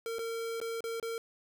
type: tone with dropouts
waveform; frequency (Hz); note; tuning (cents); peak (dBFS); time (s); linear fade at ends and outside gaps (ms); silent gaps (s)
square; 457.5; A#4; -32; -35; 0.06-1.18; 1; 0.185-0.191 / 0.602-0.614 / 0.806-0.84 / 0.999-1.027
effects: none